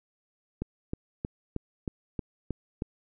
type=click train; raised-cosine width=3 ms; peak=-18 dBFS; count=8; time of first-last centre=0.62-2.821 s; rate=3.18 Hz; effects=none